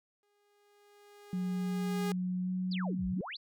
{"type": "tone with exponential growth", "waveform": "sawtooth", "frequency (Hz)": 410.3, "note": "G#4", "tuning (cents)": -21, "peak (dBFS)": -30, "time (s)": [0.23, 2.12], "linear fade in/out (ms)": 1, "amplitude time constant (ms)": 410}
{"type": "tone with pitch glide", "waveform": "sine", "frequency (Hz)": [182.3, 184.21], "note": ["F#3", "F#3"], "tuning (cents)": [-25, -7], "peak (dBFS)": -31, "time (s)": [1.33, 3.21], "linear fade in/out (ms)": 2, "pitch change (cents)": 18, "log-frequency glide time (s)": [2.44, 2.49]}
{"type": "exponential two-way sweep", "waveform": "sine", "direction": "down then up", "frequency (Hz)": [5280, 49.9, 4919], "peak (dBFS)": -39, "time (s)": [2.71, 3.37], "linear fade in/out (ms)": 10, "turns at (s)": 3.07}
{"effects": []}